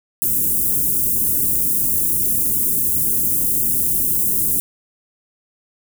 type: band-stop noise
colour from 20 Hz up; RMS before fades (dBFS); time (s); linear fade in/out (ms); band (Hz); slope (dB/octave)
white; -18; 0.22-4.6; 0; 340 to 9500; 24
effects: none